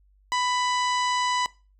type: harmonic tone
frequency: 993 Hz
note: B5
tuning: 9 cents sharp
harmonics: 1 / 2 / 3 / 4 / 5 / 6 / 7 / 8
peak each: -24 / -30 / -34 / -36 / -38 / -40 / -41 / -42 dBFS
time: 0.32-1.46 s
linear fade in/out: 0 ms
effects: noise-tail reverb RT60 0.3 s tail -20 dB re dry + added 49 Hz sine -57 dBFS peak until 1.79 s